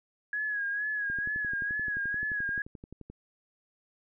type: tone with vibrato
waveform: sine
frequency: 1666 Hz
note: G#6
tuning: 5 cents sharp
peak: -29 dBFS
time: 0.33-2.62 s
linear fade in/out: 2 ms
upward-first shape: sine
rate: 2.2 Hz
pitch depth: 53 cents each way
type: click train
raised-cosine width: 3 ms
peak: -31 dBFS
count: 24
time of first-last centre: 1.1-3.1 s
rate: 11.5 Hz
effects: none